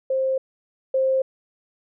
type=tone pair in turn; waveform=sine; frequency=528 / 528 Hz; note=C5 / C5; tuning=+16 / +16 cents; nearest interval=unison; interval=0 cents; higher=neither; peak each=-19 / -17 dBFS; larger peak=second; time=0.1-0.38 / 0.94-1.22 s; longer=neither; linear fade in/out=5 ms; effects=none